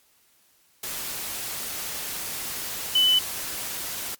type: tone in noise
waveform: sine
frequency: 3003 Hz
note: F#7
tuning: 25 cents sharp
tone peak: -16 dBFS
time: 2.95-3.19 s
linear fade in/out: 5 ms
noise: white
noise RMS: -32 dBFS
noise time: 0.83-4.15 s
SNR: +13 dB
effects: white hiss -62 dBFS RMS until 4.19 s + MP3 96 kbps